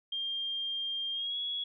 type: tone with pitch glide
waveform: sine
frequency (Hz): 3200 to 3351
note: G7 to G#7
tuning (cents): +35 to +15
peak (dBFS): -32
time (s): 0.12-1.64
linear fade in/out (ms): 5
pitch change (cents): +80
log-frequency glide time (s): 1.12-1.37
effects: none